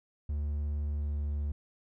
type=tone with pitch glide; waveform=triangle; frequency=73.5 to 73.03 Hz; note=D2 to D2; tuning=+2 to -9 cents; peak=-28 dBFS; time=0.29-1.52 s; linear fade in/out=5 ms; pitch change=-11 cents; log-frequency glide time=1-1.25 s; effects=none